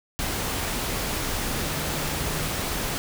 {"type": "tone in noise", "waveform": "sine", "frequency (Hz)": 154, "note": "D#3", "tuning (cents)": -17, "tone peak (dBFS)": -35, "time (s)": [1.66, 2.51], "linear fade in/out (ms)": 0, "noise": "pink", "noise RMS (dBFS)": -28, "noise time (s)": [0.19, 2.98], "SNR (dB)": -10, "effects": []}